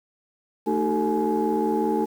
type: tone cluster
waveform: sine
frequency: 222 / 307.4 / 384.4 / 444.5 / 843 Hz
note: A3 / D#4 / G4 / A4 / G#5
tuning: +16 / -21 / -34 / +18 / +26 cents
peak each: -26 dBFS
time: 0.66-2.06 s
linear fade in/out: 20 ms
effects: tanh soft clip ceiling -13 dBFS + 8-bit

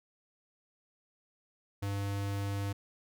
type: tone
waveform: square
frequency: 99.9 Hz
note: G2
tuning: 33 cents sharp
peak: -33 dBFS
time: 1.82-2.73 s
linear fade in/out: 10 ms
effects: none

